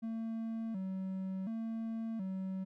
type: tone with vibrato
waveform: triangle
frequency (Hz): 206.7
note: G#3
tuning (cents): -8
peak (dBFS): -34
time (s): 0.02-2.65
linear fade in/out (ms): 20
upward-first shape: square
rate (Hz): 0.69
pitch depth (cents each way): 150
effects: none